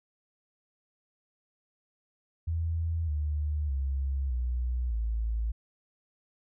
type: tone with pitch steps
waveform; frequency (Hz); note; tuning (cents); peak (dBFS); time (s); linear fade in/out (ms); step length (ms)
sine; 82.41 / 74.7 / 67.72 / 61.38 / 55.64; E2 / D2 / C#2 / B1 / A1; 0 / +30 / -40 / -10 / +20; -27; 2.47-5.52; 10; 610
effects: none